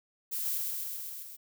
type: noise with echo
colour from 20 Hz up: violet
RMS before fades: -34 dBFS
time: 0.31-0.59 s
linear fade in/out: 20 ms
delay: 130 ms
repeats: 6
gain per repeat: -2 dB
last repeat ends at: 1.37 s
effects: none